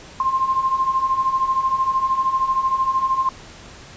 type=beating tone pair; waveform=sine; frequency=1046.5 / 1059.5 Hz; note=C6 / C6; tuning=0 / +21 cents; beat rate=13 Hz; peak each=-23 / -18 dBFS; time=0.2-3.29 s; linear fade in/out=2 ms; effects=pink hiss -41 dBFS RMS until 3.96 s + resampled to 16000 Hz